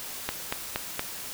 click train, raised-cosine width 0.3 ms, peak -11 dBFS, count 4, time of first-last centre 0.29-0.994 s, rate 4.26 Hz, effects white hiss -38 dBFS RMS until 1.33 s

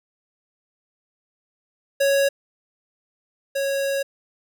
square tone pair in turn, 554.4 / 551.3 Hz, C#5 / C#5, 0 / -10 cents, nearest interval unison, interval 10 cents, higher first, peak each -17 / -22 dBFS, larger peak first, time 2-2.29 / 3.55-4.03 s, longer second, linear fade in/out 10 ms, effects none

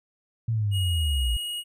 sine linear sweep, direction down, 116.2 to 55 Hz, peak -22 dBFS, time 0.48-1.37 s, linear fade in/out 5 ms
square tone, 2885 Hz, F#7, 44 cents flat, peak -30 dBFS, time 0.71-1.64 s, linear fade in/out 50 ms
effects none

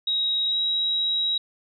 sine tone with pitch glide, 3809 to 3844 Hz, A#7 to B7, +37 to -48 cents, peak -21 dBFS, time 0.07-1.38 s, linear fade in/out 5 ms, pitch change +15 cents, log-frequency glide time 0.44-0.57 s, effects none

